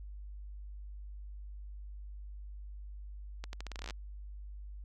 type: accelerating click train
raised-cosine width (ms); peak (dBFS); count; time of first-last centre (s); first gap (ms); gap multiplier
0.2; -25; 14; 3.44-3.907; 91; 0.82
effects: added 50 Hz sine -43 dBFS peak until 4.84 s